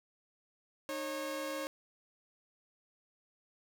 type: tone pair together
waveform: sawtooth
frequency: 306.2 / 545 Hz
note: D#4 / C#5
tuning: -28 / -29 cents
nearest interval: minor seventh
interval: 999 cents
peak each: -38 / -34 dBFS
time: 0.89-1.67 s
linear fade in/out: 0 ms
effects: none